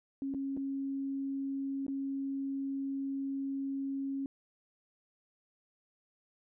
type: tone with dropouts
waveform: sine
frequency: 273.3 Hz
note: C#4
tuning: 24 cents flat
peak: -33 dBFS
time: 0.22-4.26 s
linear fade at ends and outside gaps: 1 ms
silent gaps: 0.339-0.346 / 0.567-0.573 / 1.866-1.881 s
effects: none